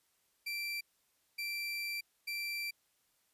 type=tone bursts at uneven times; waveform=30% pulse; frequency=2349 Hz; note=D7; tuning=in tune; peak=-34 dBFS; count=3; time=0.46-0.81 / 1.38-2.01 / 2.27-2.71 s; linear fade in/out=10 ms; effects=white hiss -75 dBFS RMS until 3.33 s + resampled to 32000 Hz